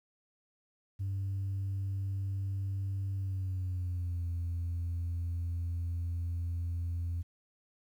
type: tone with pitch glide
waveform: sine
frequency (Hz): 97.3 to 85.69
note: G2 to F2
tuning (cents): -12 to -32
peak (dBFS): -30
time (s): 0.99-7.23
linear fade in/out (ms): 20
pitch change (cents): -220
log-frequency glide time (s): 3.14-4.29
effects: tanh soft clip ceiling -30 dBFS + 11-bit